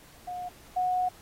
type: tone pair in turn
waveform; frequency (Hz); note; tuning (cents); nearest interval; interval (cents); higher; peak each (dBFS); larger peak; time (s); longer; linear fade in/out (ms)
sine; 720 / 731.3; F#5 / F#5; -47 / -20; unison; 27; second; -33 / -24; second; 0.27-0.49 / 0.76-1.09; second; 10
effects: pink hiss -54 dBFS RMS until 1.21 s + AAC 48 kbps